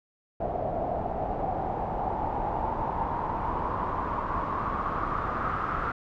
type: noise with low-pass filter sweep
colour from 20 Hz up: pink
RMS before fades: -30 dBFS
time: 0.4-5.92 s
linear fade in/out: 5 ms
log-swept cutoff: 670 to 1300 Hz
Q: 6
effects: none